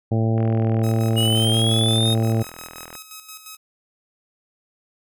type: harmonic tone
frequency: 112.3 Hz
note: A2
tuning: 36 cents sharp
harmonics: 1 / 2 / 3 / 4 / 5 / 6 / 7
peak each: -18 / -24 / -28 / -30 / -32 / -34 / -35 dBFS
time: 0.11-2.43 s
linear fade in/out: 10 ms
type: click train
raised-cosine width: 0.5 ms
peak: -22 dBFS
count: 107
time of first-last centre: 0.38-2.953 s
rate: 41.2 Hz
type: tone with tremolo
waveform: 5% pulse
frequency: 1276 Hz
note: D#6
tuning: 43 cents sharp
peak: -24 dBFS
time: 0.83-3.57 s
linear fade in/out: 10 ms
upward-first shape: square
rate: 5.7 Hz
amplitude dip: 60%
type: linear sweep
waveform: square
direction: up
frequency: 2887 to 3729 Hz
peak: -21 dBFS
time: 1.16-2.15 s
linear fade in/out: 20 ms
effects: none